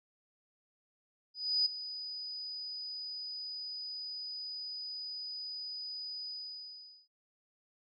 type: tone with ADSR envelope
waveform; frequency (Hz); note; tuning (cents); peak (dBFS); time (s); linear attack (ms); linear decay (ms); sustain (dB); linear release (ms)
sine; 4969; D#8; -3; -25; 1.34-7.08; 320; 6; -14; 800
effects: none